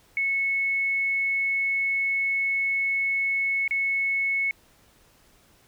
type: tone with dropouts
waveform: sine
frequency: 2200 Hz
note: C#7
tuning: 14 cents flat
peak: -22 dBFS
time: 0.17-4.51 s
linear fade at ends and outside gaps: 1 ms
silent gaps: 3.678-3.709 s
effects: pink hiss -59 dBFS RMS until 5.67 s